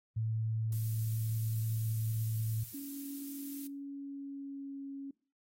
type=tone; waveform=sine; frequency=111.2 Hz; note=A2; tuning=19 cents sharp; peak=-31 dBFS; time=0.16-2.64 s; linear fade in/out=10 ms
type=noise; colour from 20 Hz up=violet; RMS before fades=-46 dBFS; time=0.72-3.67 s; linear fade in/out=2 ms
type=tone with pitch glide; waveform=sine; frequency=279.8 to 275.8 Hz; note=C#4 to C#4; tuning=+16 to -9 cents; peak=-40 dBFS; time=2.74-5.11 s; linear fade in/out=5 ms; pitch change=-25 cents; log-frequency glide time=3.84-4.87 s
effects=noise-tail reverb RT60 0.4 s tail -21 dB re dry + AAC 48 kbps